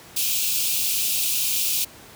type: high-pass noise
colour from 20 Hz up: white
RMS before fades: -23 dBFS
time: 0.16-1.85 s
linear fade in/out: 10 ms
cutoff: 2400 Hz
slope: 96 dB/octave
effects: pink hiss -45 dBFS RMS until 2.15 s + high-pass 80 Hz 12 dB/octave